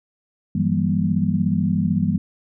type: tone cluster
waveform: sine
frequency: 96.2 / 163.2 / 180.7 / 196.9 / 237.4 Hz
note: G2 / E3 / F#3 / G3 / A#3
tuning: -32 / -17 / -41 / +8 / +32 cents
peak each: -27 / -22 / -26 / -21 / -25 dBFS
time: 0.55-2.18 s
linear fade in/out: 5 ms
effects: none